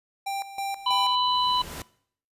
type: tone with tremolo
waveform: square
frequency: 789 Hz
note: G5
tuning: 11 cents sharp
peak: -28 dBFS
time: 0.26-1.16 s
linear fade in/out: 10 ms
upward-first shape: square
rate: 3.1 Hz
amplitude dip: 75%
type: noise with exponential growth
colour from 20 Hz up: pink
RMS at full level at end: -35 dBFS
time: 0.62-1.82 s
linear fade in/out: 2 ms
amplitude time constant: 260 ms
type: harmonic tone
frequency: 996 Hz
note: B5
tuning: 14 cents sharp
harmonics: 1 / 3 / 4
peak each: -23 / -28 / -29 dBFS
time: 0.86-1.62 s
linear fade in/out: 5 ms
effects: noise-tail reverb RT60 0.6 s tail -20 dB re dry + resampled to 32000 Hz